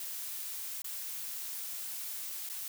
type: noise with dropouts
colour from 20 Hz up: blue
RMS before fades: -40 dBFS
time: 0-2.68 s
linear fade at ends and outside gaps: 2 ms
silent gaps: 0.82-0.843 / 2.491-2.497 s
effects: none